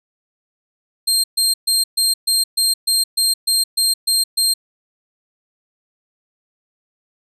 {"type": "tone bursts", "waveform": "25% pulse", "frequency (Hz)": 4189, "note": "C8", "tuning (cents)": 1, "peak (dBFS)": -9, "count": 12, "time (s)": [1.07, 4.54], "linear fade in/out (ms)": 10, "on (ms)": 170, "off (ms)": 130, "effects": []}